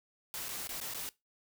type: noise with dropouts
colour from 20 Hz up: white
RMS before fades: -40 dBFS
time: 0.34-1.09 s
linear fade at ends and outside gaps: 0 ms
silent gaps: 0.484-0.49 / 0.672-0.692 / 0.801-0.813 / 0.937-0.946 s
effects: noise-tail reverb RT60 0.2 s tail -20 dB re dry